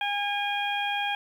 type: harmonic tone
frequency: 814 Hz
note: G#5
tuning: 35 cents flat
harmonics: 1 / 2 / 3 / 4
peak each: -29 / -33 / -32 / -33 dBFS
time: 0.01-1.15 s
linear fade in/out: 2 ms
effects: 9-bit